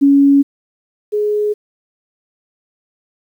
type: tone pair in turn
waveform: sine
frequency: 279.8 / 419.2 Hz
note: C#4 / G#4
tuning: +16 / +16 cents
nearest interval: perfect fifth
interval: 700 cents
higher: second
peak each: -6 / -13 dBFS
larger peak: first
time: 0.01-0.43 / 1.12-1.54 s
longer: neither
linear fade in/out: 20 ms
effects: 8-bit